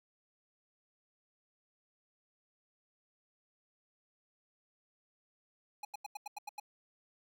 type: tone bursts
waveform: square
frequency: 830.6 Hz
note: G#5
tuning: in tune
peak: -40 dBFS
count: 8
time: 5.83-6.599 s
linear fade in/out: 5 ms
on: 20 ms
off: 87 ms
effects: none